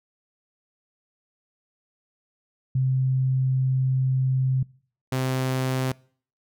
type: tone pair in turn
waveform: sine / sawtooth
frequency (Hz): 130.81 / 130.14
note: C3 / C3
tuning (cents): 0 / -9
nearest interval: unison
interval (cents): 9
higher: first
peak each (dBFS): -19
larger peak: neither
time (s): 2.75-4.63 / 5.12-5.92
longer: first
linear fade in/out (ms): 5
effects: noise-tail reverb RT60 0.5 s tail -24 dB re dry